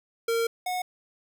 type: tone pair in turn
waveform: square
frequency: 460 / 730.2 Hz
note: A#4 / F#5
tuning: -23 / -23 cents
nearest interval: minor sixth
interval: 800 cents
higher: second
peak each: -24 / -28 dBFS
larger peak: first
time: 0.28-0.47 / 0.66-0.82 s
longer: first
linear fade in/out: 5 ms
effects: none